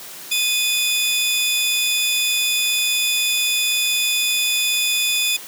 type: tone pair together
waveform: sawtooth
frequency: 2489 / 3483 Hz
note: D#7 / A7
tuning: 0 / -18 cents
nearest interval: tritone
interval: 582 cents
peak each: -17 dBFS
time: 0.31-5.37 s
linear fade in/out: 10 ms
effects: white hiss -36 dBFS RMS until 5.47 s + high-pass 150 Hz 12 dB/octave